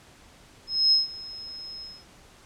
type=tone with ADSR envelope; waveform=sine; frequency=5150 Hz; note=E8; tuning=41 cents flat; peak=-15 dBFS; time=0.67-2.05 s; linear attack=250 ms; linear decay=150 ms; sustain=-21 dB; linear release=230 ms; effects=pink hiss -53 dBFS RMS until 2.45 s + low-pass 9000 Hz 12 dB/octave